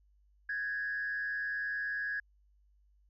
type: tone with frequency modulation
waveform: sine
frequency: 1661.2 Hz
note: G#6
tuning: in tune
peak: -32 dBFS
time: 0.49-2.2 s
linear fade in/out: 5 ms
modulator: 129 Hz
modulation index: 0.58
effects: tanh soft clip ceiling -28 dBFS + added 50 Hz sine -64 dBFS peak until 3.09 s